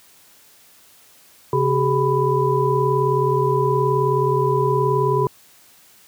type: tone cluster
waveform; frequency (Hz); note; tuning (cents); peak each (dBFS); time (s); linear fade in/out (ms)
sine; 134.3 / 382.9 / 421.9 / 992; C3 / G4 / G#4 / B5; +46 / -41 / +27 / +7; -21; 1.53-5.27; 2
effects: white hiss -51 dBFS RMS until 6.07 s + high-pass 60 Hz 12 dB/octave